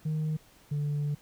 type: tone pair in turn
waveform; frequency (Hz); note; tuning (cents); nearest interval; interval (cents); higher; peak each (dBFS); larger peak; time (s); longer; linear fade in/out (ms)
sine; 155.1 / 146.39; D#3 / D3; -5 / -5; minor second; 100; first; -25; neither; 0.05-0.37 / 0.71-1.15; second; 10
effects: tanh soft clip ceiling -26 dBFS + pink hiss -59 dBFS RMS until 1.21 s